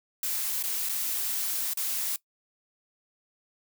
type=noise with dropouts; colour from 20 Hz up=blue; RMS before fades=-30 dBFS; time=0.23-2.16 s; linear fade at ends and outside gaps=2 ms; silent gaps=0.627-0.637 / 0.889-0.893 / 1.735-1.772 s; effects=noise-tail reverb RT60 0.1 s tail -20 dB re dry